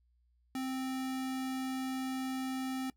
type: tone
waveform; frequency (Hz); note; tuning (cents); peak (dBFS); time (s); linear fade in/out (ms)
square; 261.6; C4; 0; -35; 0.55-2.9; 2
effects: noise-tail reverb RT60 0.1 s tail -20 dB re dry + added 60 Hz sine -68 dBFS peak until 2.96 s